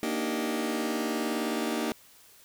sawtooth chord, Eb major seventh, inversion second, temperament just, 233.3 / 291.7 / 311.1 / 388.9 Hz, Bb3 / D4 / Eb4 / G4, +2 / -12 / 0 / -14 cents, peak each -28 / -32 / -29 / -31 dBFS, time 0.03-1.92 s, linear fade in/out 0 ms, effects white hiss -56 dBFS RMS until 2.44 s

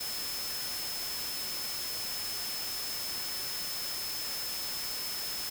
sine tone in noise, 5220 Hz, E8, 18 cents flat, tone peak -37 dBFS, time 0-5.5 s, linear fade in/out 10 ms, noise white, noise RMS -38 dBFS, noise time 0-5.5 s, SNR -2 dB, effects none

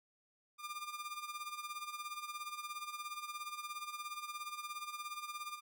sawtooth tone with tremolo, 1201 Hz, D6, 38 cents sharp, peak -36 dBFS, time 0.58-5.61 s, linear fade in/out 50 ms, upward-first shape sine, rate 17 Hz, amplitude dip 70%, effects none

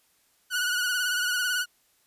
sawtooth tone with vibrato, 1467 Hz, F#6, 15 cents flat, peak -21 dBFS, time 0.5-1.66 s, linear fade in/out 50 ms, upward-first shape triangle, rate 18 Hz, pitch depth 57 cents each way, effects white hiss -66 dBFS RMS until 2.06 s + resampled to 32000 Hz

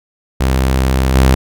sawtooth tone with level steps, 65.41 Hz, C2, in tune, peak -7 / -3 dBFS, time 0.4-1.35 s, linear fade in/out 10 ms, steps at 1.15 s, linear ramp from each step 5 ms, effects none

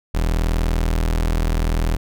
35% pulse tone, 40.56 Hz, E1, 27 cents flat, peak -15 dBFS, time 0.14-1.97 s, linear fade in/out 10 ms, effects none

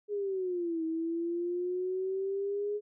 sine exponential two-way sweep, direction down then up, 418.6 to 321 to 418.6 Hz, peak -30 dBFS, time 0.08-2.81 s, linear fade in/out 50 ms, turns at 0.84 s, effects none

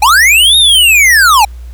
square linear two-way sweep, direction up then down, 780 to 3766 to 780 Hz, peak -4 dBFS, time 0.02-1.45 s, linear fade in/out 5 ms, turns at 0.57 s, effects added 60 Hz sine -24 dBFS peak until 1.73 s + pink hiss -46 dBFS RMS until 1.73 s

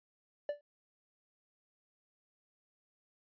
triangle tone with exponential decay, 584 Hz, D5, 10 cents flat, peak -27 dBFS, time 0.49-0.61 s, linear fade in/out 2 ms, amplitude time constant 26 ms, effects resampled to 11025 Hz

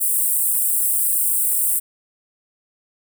pink high-pass noise, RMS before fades -19 dBFS, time 0-1.8 s, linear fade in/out 20 ms, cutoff 8100 Hz, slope 96 dB/octave, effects none

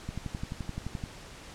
click train, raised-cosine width 5 ms, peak -22 dBFS, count 12, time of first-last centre 0.09-1.038 s, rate 11.6 Hz, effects pink hiss -47 dBFS RMS until 1.54 s + low-pass 8000 Hz 12 dB/octave

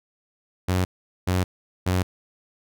sawtooth tone bursts, 91.7 Hz, F#2, 15 cents flat, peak -16 dBFS, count 3, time 0.68-2.03 s, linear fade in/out 10 ms, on 170 ms, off 420 ms, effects none

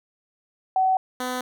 sine / 10% pulse tone pair in turn, 755 / 252 Hz, F#5 / B3, +35 / +35 cents, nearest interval octave + perfect fifth, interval 1900 cents, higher first, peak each -17 / -18 dBFS, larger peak first, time 0.76-0.97 / 1.2-1.41 s, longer neither, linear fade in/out 2 ms, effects none

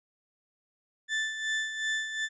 35% pulse tone with tremolo, 1760 Hz, A6, in tune, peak -25 dBFS, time 1.08-2.29 s, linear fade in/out 50 ms, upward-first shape sine, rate 2.7 Hz, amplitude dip 60%, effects resampled to 16000 Hz

